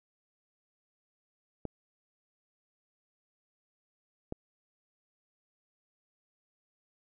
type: clicks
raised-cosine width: 2 ms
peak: -22 dBFS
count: 2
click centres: 1.653 / 4.324 s
effects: none

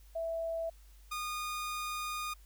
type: tone pair in turn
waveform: sine / sawtooth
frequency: 659.3 / 1225.3 Hz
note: E5 / D#6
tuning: 0 / -27 cents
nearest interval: major seventh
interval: 1073 cents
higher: second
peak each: -33 / -32 dBFS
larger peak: second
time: 0.15-0.7 / 1.11-2.34 s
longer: second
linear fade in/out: 10 ms
effects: added 50 Hz sine -54 dBFS peak until 2.45 s + white hiss -66 dBFS RMS until 2.45 s

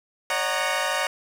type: chord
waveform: 15% pulse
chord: D# minor seventh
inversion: third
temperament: equal with one note detuned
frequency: 554.4 / 607.7 / 740 / 932.3 Hz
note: C#5 / D#5 / F#5 / A#5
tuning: 0 / -41 / 0 / 0 cents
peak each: -22 dBFS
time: 0.3-1.07 s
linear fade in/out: 2 ms
effects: low-pass 10000 Hz 12 dB/octave + 7-bit

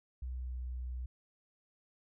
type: tone with pitch glide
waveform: sine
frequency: 63 to 62.24 Hz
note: B1 to B1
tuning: +35 to +14 cents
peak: -37 dBFS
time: 0.22-1.06 s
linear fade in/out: 5 ms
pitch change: -21 cents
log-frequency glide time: 0.33-0.6 s
effects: none

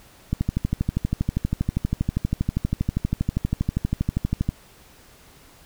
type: click train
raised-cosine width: 5 ms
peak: -9 dBFS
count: 53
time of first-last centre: 0.33-4.49 s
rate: 12.5 Hz
effects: pink hiss -51 dBFS RMS until 5.65 s

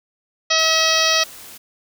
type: harmonic tone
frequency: 642 Hz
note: E5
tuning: 46 cents flat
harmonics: 1 / 2 / 3 / 4 / 5 / 6 / 7 / 8 / 9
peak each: -23 / -23 / -23 / -23 / -23 / -23 / -23 / -23 / -23 dBFS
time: 0.5-1.24 s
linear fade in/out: 10 ms
type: noise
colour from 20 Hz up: white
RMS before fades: -39 dBFS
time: 0.58-1.58 s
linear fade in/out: 10 ms
effects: none

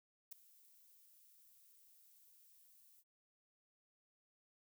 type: noise with ADSR envelope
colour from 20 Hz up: violet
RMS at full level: -45 dBFS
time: 0.31-3.04 s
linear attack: 14 ms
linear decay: 3 ms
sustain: -22 dB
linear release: 51 ms
effects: none

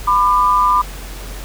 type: tone pair together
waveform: sine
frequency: 1000 / 1198.5 Hz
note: B5 / D6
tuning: +21 / +35 cents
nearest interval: minor third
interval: 314 cents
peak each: -13 dBFS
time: 0.07-0.82 s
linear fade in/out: 10 ms
effects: added 46 Hz sine -28 dBFS peak until 1.44 s + pink hiss -34 dBFS RMS until 1.44 s

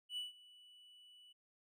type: tone with ADSR envelope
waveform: triangle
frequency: 2960 Hz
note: F#7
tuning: in tune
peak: -37 dBFS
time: 0.09-1.33 s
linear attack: 82 ms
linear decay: 150 ms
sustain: -21 dB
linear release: 13 ms
effects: none

